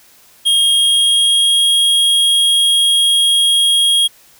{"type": "tone with pitch glide", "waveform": "square", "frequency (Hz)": [3249, 3272], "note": ["G#7", "G#7"], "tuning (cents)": [-39, -26], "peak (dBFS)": -10, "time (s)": [0.45, 4.08], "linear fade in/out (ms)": 20, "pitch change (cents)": 13, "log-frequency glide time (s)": [0.61, 1.67], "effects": ["white hiss -47 dBFS RMS until 4.39 s"]}